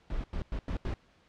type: noise bursts at uneven times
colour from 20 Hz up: brown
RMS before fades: -33 dBFS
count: 5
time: 0.1-0.24 / 0.33-0.42 / 0.52-0.59 / 0.68-0.77 / 0.85-0.94 s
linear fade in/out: 2 ms
effects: pink hiss -64 dBFS RMS until 1.28 s + low-pass 4000 Hz 12 dB/octave